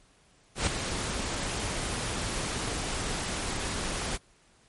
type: noise with ADSR envelope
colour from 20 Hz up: pink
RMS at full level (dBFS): -25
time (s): 0.55-4.18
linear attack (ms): 120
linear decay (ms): 5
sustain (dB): -7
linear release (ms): 28
effects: pink hiss -62 dBFS RMS until 4.68 s + MP3 48 kbps